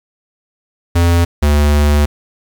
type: tone pair in turn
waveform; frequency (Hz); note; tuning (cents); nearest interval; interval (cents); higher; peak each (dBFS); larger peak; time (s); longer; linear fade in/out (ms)
square; 85.6 / 73.49; F2 / D2; -34 / +2; minor third; 264; first; -9; neither; 0.95-1.25 / 1.42-2.06; second; 10
effects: 7-bit